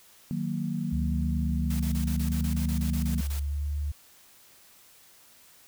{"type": "chord", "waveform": "sine", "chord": "D# minor", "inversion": "none", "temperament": "equal", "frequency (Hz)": [155.56, 185, 233.1], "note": ["D#3", "F#3", "A#3"], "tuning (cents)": [0, 0, 0], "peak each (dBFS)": -32, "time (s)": [0.31, 3.21], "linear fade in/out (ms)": 0}
{"type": "tone with vibrato", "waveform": "sine", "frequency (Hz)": 71.9, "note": "D2", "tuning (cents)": -36, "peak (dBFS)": -27, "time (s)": [0.92, 3.92], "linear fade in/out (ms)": 10, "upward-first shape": "sine", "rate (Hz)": 0.78, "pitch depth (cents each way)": 31}
{"type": "noise bursts", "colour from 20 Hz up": "white", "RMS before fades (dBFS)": -41, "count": 14, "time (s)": [1.7, 3.397], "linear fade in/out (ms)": 5, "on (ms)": 98, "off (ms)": 25}
{"effects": ["white hiss -56 dBFS RMS until 5.67 s"]}